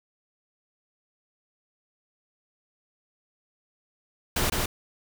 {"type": "noise with echo", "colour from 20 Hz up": "pink", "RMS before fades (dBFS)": -25, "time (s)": [4.36, 4.5], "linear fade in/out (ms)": 5, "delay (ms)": 160, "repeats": 1, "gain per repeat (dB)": -2, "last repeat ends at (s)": 4.66, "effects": []}